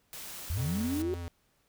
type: noise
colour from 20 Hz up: white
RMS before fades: -43 dBFS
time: 0.13-1.02 s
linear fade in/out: 0 ms
type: linear sweep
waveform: sine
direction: up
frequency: 71 to 378.2 Hz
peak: -29 dBFS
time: 0.5-1.14 s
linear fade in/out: 0 ms
type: tone with vibrato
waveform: square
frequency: 86 Hz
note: F2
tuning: 26 cents flat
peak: -37 dBFS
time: 0.57-1.28 s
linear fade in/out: 0 ms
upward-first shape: triangle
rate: 6.9 Hz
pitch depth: 24 cents each way
effects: pink hiss -71 dBFS RMS until 1.68 s